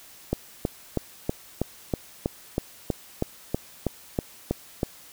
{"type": "click train", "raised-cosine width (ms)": 2, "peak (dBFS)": -10, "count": 15, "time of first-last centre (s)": [0.33, 4.832], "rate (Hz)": 3.11, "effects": ["white hiss -49 dBFS RMS until 5.12 s"]}